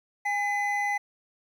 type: tone pair together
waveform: triangle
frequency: 819 / 2019 Hz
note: G#5 / B6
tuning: -24 / +38 cents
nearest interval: octave + major third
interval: 1562 cents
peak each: -26 dBFS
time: 0.25-0.98 s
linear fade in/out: 10 ms
effects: 10-bit